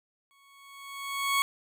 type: tone with exponential growth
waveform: 20% pulse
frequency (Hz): 1108.7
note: C#6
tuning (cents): 0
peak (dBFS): -17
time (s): 0.31-1.42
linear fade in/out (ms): 0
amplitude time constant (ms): 240
effects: none